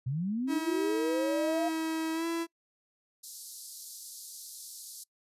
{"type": "linear sweep", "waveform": "sine", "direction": "up", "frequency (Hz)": [119.4, 698.5], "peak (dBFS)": -29, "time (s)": [0.06, 1.69], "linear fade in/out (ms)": 10}
{"type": "tone with pitch glide", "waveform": "45% pulse", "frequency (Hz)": [321.2, 333.5], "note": ["E4", "E4"], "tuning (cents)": [-45, 20], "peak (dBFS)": -30, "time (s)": [0.47, 2.47], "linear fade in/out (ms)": 50, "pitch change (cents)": 65, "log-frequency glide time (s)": [2.13, 2.26]}
{"type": "band-pass noise", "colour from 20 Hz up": "white", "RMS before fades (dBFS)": -46, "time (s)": [3.23, 5.04], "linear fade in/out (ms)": 10, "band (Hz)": [4100, 13000], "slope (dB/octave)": 48}
{"effects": ["noise-tail reverb RT60 0.1 s tail -24 dB re dry", "resampled to 32000 Hz"]}